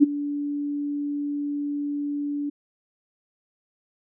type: tone with ADSR envelope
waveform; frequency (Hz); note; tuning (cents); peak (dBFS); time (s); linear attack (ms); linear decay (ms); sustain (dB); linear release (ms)
sine; 289.2; D4; -27; -8; 0-2.5; 31; 17; -17; 10
effects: none